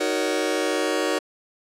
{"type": "chord", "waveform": "sawtooth", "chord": "D# minor seventh", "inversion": "none", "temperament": "just", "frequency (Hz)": [311.1, 373.4, 466.7, 560], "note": ["D#4", "F#4", "A#4", "C#5"], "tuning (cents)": [0, 16, 2, 18], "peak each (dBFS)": -23, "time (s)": [0, 1.19], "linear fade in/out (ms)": 10, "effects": ["low-pass 10000 Hz 12 dB/octave"]}